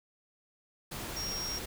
sine tone in noise, 5588 Hz, F8, in tune, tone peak -35 dBFS, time 1.16-1.59 s, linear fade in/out 10 ms, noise pink, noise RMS -40 dBFS, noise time 0.91-1.66 s, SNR +2 dB, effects none

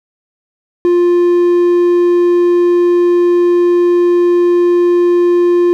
triangle tone, 350.5 Hz, F4, 6 cents sharp, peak -5 dBFS, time 0.85-5.73 s, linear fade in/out 0 ms, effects none

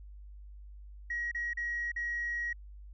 sine tone with dropouts, 1900 Hz, A#6, 33 cents sharp, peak -31 dBFS, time 1.1-2.53 s, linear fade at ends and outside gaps 5 ms, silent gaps 1.315-1.347 / 1.534-1.571 / 1.918-1.961 s, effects tanh soft clip ceiling -27 dBFS + added 50 Hz sine -46 dBFS peak until 2.93 s

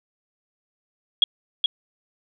sine tone with echo, 3308 Hz, G#7, 8 cents flat, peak -12 dBFS, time 1.22-1.24 s, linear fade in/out 2 ms, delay 420 ms, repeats 1, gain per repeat -4 dB, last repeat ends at 1.66 s, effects none

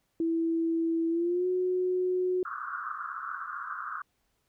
sine tone with pitch glide, 329.6 to 365.7 Hz, E4 to F#4, 0 to -20 cents, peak -25 dBFS, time 0.2-2.43 s, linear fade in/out 2 ms, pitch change +180 cents, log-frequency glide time 1.09-1.47 s
white band-pass noise, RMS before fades -37 dBFS, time 2.45-4.02 s, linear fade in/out 5 ms, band 1100 to 1500 Hz, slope 96 dB/octave
effects pink hiss -75 dBFS RMS until 4.48 s

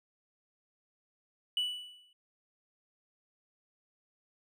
triangle tone with exponential decay, 2960 Hz, F#7, in tune, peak -24 dBFS, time 1.57-2.13 s, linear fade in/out 2 ms, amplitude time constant 120 ms, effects tanh soft clip ceiling -23 dBFS

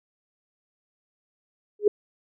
sine tone with exponential growth, 415.3 Hz, G#4, in tune, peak -10 dBFS, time 1.79-1.88 s, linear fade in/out 5 ms, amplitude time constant 18 ms, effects none

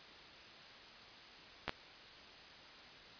clicks, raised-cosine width 0.3 ms, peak -20 dBFS, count 2, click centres 1.68 / 1.694 s, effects white hiss -55 dBFS RMS until 3.19 s + resampled to 11025 Hz

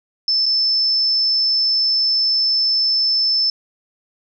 sine tone with dropouts, 5274 Hz, E8, in tune, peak -14 dBFS, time 0.28-3.5 s, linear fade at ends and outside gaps 2 ms, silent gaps 0.458-0.462 s, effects none

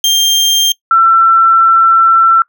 30% pulse / sine tone pair in turn, 3188 / 1343.6 Hz, G7 / E6, +28 / +33 cents, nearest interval octave + minor third, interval 1495 cents, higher first, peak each -4 dBFS, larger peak neither, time 0.04-0.72 / 0.91-2.42 s, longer second, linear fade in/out 2 ms, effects noise-tail reverb RT60 0.1 s tail -22 dB re dry

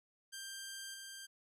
10% pulse tone with level steps, 1583 Hz, G6, 17 cents sharp, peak -36 / -39 dBFS, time 0.32-1.27 s, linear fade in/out 20 ms, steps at 0.94 s, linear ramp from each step 2 ms, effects none

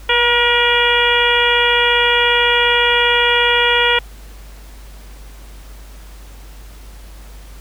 harmonic tone with a mistuned harmonic, 477.3 Hz, A#4, 41 cents sharp, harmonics 1 / 2 / 3 / 4 / 5 / 6 / 7, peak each -19 / -19 / -19 / -19 / -19 / -19 / -19 dBFS, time 0.09-3.99 s, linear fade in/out 5 ms, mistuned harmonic 1, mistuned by +18 cents, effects added 50 Hz sine -34 dBFS peak until 7.6 s + pink hiss -44 dBFS RMS until 7.6 s

